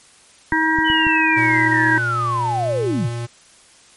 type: harmonic tone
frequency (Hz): 318.4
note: D#4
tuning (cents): +40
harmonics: 1 / 3 / 5 / 6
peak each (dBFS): -20 / -20 / -20 / -20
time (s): 0.52-1.98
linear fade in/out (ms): 2
type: clicks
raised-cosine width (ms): 5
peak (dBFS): -16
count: 4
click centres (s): 0.524 / 0.787 / 0.901 / 1.068
type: linear sweep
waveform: sine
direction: down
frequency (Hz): 3030 to 78.3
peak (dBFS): -18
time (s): 0.84-3.1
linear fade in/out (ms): 50
type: tone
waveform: square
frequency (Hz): 118.3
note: A#2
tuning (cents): +26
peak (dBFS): -24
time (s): 1.36-3.27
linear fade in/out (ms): 20
effects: white hiss -49 dBFS RMS until 3.96 s + MP3 48 kbps